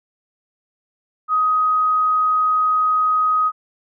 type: tone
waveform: sine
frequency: 1256 Hz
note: D#6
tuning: 16 cents sharp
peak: -14 dBFS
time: 1.28-3.52 s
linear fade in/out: 50 ms
effects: none